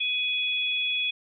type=tone pair together; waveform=sine; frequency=2500 / 3379 Hz; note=D#7 / G#7; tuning=+8 / +29 cents; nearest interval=perfect fourth; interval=521 cents; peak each=-27 dBFS; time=0-1.11 s; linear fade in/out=10 ms; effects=none